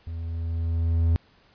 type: tone with level ramp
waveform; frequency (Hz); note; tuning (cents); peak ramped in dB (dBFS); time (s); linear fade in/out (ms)
triangle; 82.9; E2; +10; -29 to -15; 0.07-1.16; 0
effects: pink hiss -59 dBFS RMS until 1.54 s + resampled to 11025 Hz